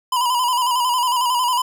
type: tone with vibrato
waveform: square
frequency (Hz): 987.8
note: B5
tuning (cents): 0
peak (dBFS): -17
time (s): 0.12-1.62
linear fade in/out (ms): 5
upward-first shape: square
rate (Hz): 11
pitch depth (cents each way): 52
effects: none